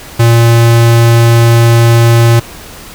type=tone; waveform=square; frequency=116.54 Hz; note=A#2; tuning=in tune; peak=-4 dBFS; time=0.19-2.4 s; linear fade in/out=10 ms; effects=pink hiss -30 dBFS RMS until 2.94 s